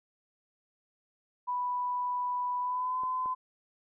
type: tone with pitch glide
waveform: sine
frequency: 987.8 to 1019.7 Hz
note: B5 to C6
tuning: 0 to -45 cents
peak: -29 dBFS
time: 1.47-3.35 s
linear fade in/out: 20 ms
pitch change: +55 cents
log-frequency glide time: 2.6-3 s
type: clicks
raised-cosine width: 1 ms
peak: -33 dBFS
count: 2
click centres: 3.035 / 3.259 s
effects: none